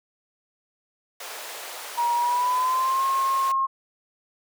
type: high-pass noise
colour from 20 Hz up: pink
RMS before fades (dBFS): -37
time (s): 1.2-3.52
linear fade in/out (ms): 5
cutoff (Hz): 510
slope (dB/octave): 24
type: tone with pitch glide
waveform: sine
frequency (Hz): 951 to 1073.6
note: A#5 to C6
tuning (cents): +34 to +44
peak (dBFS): -20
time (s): 1.97-3.67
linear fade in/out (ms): 20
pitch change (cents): +210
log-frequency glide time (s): 2.15-3.04
effects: none